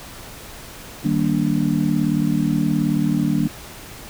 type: chord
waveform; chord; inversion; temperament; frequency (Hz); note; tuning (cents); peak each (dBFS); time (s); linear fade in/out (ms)
sine; Eb major seventh; none; just; 155.56 / 194.45 / 233.3 / 291.7; Eb3 / G3 / Bb3 / D4; 0 / -14 / +2 / -12; -22; 1.04-3.48; 10
effects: pink hiss -38 dBFS RMS until 4.09 s